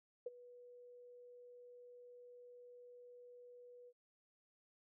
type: tone with ADSR envelope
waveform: sine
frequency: 489 Hz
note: B4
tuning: 17 cents flat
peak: -38 dBFS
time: 0.26-3.93 s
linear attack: 6 ms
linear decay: 24 ms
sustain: -18 dB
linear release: 50 ms
effects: none